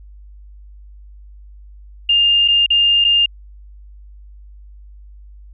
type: tone with dropouts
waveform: sine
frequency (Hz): 2811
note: F7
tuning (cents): +11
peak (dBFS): -10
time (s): 2.09-3.26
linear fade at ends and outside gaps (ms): 5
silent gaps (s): 2.479-2.483 / 2.663-2.703 / 3.043-3.047
effects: added 50 Hz sine -37 dBFS peak until 5.53 s